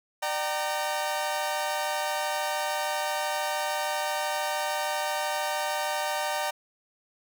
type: tone cluster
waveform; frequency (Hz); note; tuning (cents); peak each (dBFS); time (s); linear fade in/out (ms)
sawtooth; 599 / 769 / 925; D5 / G5 / A#5; +34 / -33 / -14; -28; 0.22-6.51; 10
effects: none